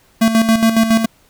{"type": "tone with tremolo", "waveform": "square", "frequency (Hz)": 224.7, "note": "A3", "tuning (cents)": 37, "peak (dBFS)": -9, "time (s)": [0.21, 1.06], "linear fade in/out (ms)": 10, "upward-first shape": "square", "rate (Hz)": 7.2, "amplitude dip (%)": 60, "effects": ["pink hiss -53 dBFS RMS until 1.29 s"]}